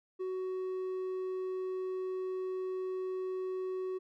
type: tone with hard clipping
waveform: sine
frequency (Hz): 373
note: F#4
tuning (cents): +14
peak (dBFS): -35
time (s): 0.19-3.99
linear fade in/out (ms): 20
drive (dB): 3
effects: none